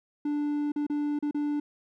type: tone with dropouts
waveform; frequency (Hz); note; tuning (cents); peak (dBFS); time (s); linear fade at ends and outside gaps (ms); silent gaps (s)
triangle; 293.7; D4; 0; -24; 0.25-1.6; 5; 0.72-0.76 / 0.867-0.898 / 1.19-1.225 / 1.311-1.345
effects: none